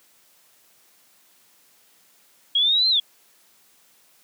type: linear two-way sweep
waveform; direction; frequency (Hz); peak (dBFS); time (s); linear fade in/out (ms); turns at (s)
sine; up then down; 3255 to 4186 to 3255; -16; 2.55-3; 5; 2.89
effects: white hiss -58 dBFS RMS until 4.23 s + high-pass 150 Hz 12 dB/octave